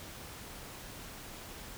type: silence
effects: pink hiss -47 dBFS RMS until 1.77 s